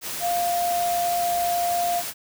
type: tone in noise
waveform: sine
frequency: 699 Hz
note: F5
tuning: 1 cent sharp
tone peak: -21 dBFS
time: 0.2-2.03 s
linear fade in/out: 50 ms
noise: white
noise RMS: -31 dBFS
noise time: 0.01-2.14 s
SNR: +7 dB
effects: none